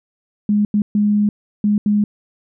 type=tone bursts at uneven times; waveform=sine; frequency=207.7 Hz; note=G#3; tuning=in tune; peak=-12 dBFS; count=5; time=0.49-0.65 / 0.74-0.82 / 0.95-1.29 / 1.64-1.78 / 1.86-2.04 s; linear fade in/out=2 ms; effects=none